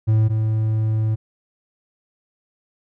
triangle tone pair in turn, 109.5 / 109.5 Hz, A2 / A2, -8 / -8 cents, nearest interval unison, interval 0 cents, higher neither, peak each -11 / -15 dBFS, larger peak first, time 0.07-0.29 / 0.29-1.16 s, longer second, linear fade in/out 20 ms, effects none

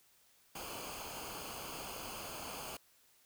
pink noise with comb filter, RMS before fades -45 dBFS, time 0.55-2.77 s, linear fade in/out 5 ms, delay 0.53 ms, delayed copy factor -0.7, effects white hiss -68 dBFS RMS until 3.25 s

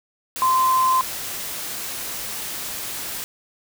sine tone in noise, 1037 Hz, C6, 16 cents flat, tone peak -15 dBFS, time 0.42-1.01 s, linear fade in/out 0 ms, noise white, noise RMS -30 dBFS, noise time 0.36-3.24 s, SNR +12 dB, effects none

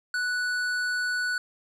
triangle tone with hard clipping, 1480 Hz, F#6, in tune, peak -27 dBFS, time 0.14-1.38 s, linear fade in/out 2 ms, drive 14 dB, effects none

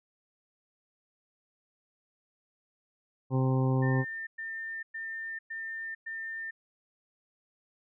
harmonic tone, 130.81 Hz, C3, in tune, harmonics 1 / 2 / 3 / 4 / 6 / 7 / 8, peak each -25 / -31 / -35 / -37 / -41 / -42 / -43 dBFS, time 3.3-4.05 s, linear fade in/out 50 ms
sine tone bursts, 1802 Hz, A6, 41 cents sharp, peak -35 dBFS, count 5, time 3.82-6.51 s, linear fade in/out 10 ms, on 450 ms, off 110 ms
effects none

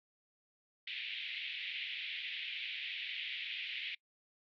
pink band-pass noise, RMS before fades -42 dBFS, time 0.87-3.95 s, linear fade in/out 5 ms, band 2100 to 3600 Hz, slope 48 dB/octave, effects noise-tail reverb RT60 0.1 s tail -25 dB re dry

